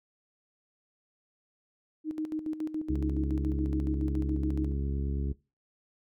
sine tone with tremolo, 311.1 Hz, D#4, in tune, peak -29 dBFS, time 2.04-4.74 s, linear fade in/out 50 ms, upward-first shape square, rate 7.1 Hz, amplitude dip 70%
harmonic tone, 69.3 Hz, C#2, in tune, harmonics 1 / 2 / 3 / 4 / 5 / 6, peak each -30 / -36 / -40 / -42 / -44 / -46 dBFS, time 2.89-5.33 s, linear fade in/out 10 ms
effects noise-tail reverb RT60 0.3 s tail -21 dB re dry

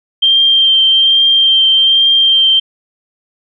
sine tone with vibrato, 3161 Hz, G7, 14 cents sharp, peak -6 dBFS, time 0.22-2.6 s, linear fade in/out 10 ms, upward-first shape triangle, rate 1.2 Hz, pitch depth 16 cents each way, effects none

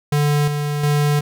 square tone with tremolo, 146.83 Hz, D3, in tune, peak -15 dBFS, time 0.12-1.21 s, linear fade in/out 5 ms, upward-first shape square, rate 1.4 Hz, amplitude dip 45%, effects none

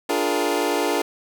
25% pulse chord, Bb dominant seventh, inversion first, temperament equal, 293.7 / 349.2 / 415.3 / 466.2 Hz, D4 / F4 / Ab4 / Bb4, 0 / 0 / 0 / 0 cents, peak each -22 dBFS, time 0.09-1.02 s, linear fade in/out 5 ms, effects none

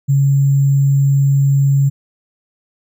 sine tone with sample-and-hold, 138.9 Hz, C#3, 4 cents sharp, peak -9 dBFS, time 0.08-1.9 s, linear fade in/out 20 ms, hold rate 7350 Hz, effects none

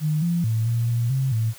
sine tone with pitch steps, 153.3 / 171.5 / 112 / 116.8 / 118 / 133.1 / 112.1 Hz, D#3 / F3 / A2 / A#2 / A#2 / C3 / A2, -25 / -31 / +31 / +4 / +22 / +30 / +33 cents, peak -19 dBFS, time 0-1.54 s, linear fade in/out 50 ms, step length 220 ms, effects white hiss -45 dBFS RMS until 1.58 s

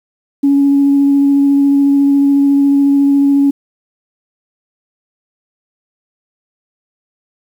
sine tone with vibrato, 280 Hz, C#4, 18 cents sharp, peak -6 dBFS, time 0.43-3.51 s, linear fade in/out 10 ms, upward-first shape square, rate 14 Hz, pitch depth 8 cents each way, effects tanh soft clip ceiling -2 dBFS + 7-bit

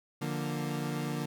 30% pulse chord, Bb major, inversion first, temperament equal, 146.83 / 174.61 / 233.1 Hz, D3 / F3 / Bb3, 0 / 0 / 0 cents, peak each -32 / -36 / -35 dBFS, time 0.21-1.26 s, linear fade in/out 10 ms, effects none

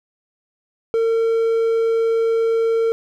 triangle tone, 454.6 Hz, A#4, 43 cents flat, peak -13 dBFS, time 0.94-2.92 s, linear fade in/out 0 ms, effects none

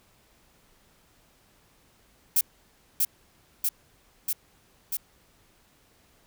violet noise with echo, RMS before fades -21 dBFS, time 2.36-2.41 s, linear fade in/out 5 ms, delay 640 ms, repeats 4, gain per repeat -2 dB, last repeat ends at 4.97 s, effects pink hiss -62 dBFS RMS until 6.26 s

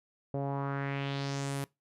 sawtooth tone with low-pass filter sweep, 139 Hz, C#3, 5 cents sharp, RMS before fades -34 dBFS, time 0.34-1.64 s, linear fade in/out 0 ms, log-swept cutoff 570 to 12000 Hz, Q 2.6, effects noise-tail reverb RT60 0.2 s tail -22 dB re dry

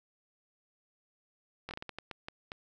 slowing click train, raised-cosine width 0.3 ms, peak -24 dBFS, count 10, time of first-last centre 1.69-2.519 s, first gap 20 ms, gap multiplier 1.36, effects none

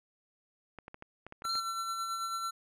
clicks, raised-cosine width 0.5 ms, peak -30 dBFS, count 9, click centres 0.787 / 0.881 / 0.944 / 1.024 / 1.266 / 1.324 / 1.421 / 1.452 / 1.554 s
square tone with tremolo, 1350 Hz, E6, 41 cents sharp, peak -33 dBFS, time 1.44-2.51 s, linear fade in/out 10 ms, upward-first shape sine, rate 9.1 Hz, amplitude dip 35%
sine tone, 4186 Hz, C8, in tune, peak -32 dBFS, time 1.49-1.6 s, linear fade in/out 5 ms
effects low-pass 12000 Hz 12 dB/octave

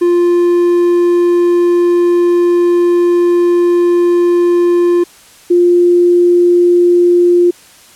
triangle / sine tone pair in turn, 349.2 / 350.9 Hz, F4 / F4, 0 / +8 cents, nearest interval unison, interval 8 cents, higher second, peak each -5 dBFS, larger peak neither, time 0.01-5.04 / 5.5-7.51 s, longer first, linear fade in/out 10 ms, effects white hiss -41 dBFS RMS until 7.95 s + low-pass 11000 Hz 12 dB/octave

